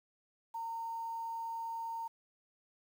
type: tone with quantisation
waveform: sine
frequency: 915 Hz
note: A#5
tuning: 32 cents flat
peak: -37 dBFS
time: 0.54-2.08 s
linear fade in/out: 10 ms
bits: 10
effects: none